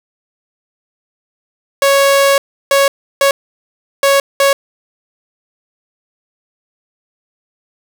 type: tone bursts at uneven times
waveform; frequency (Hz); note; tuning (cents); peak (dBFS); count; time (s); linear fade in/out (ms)
sawtooth; 554.4; C#5; 0; -4; 5; 1.82-2.38 / 2.71-2.88 / 3.21-3.31 / 4.03-4.2 / 4.4-4.53; 2
effects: none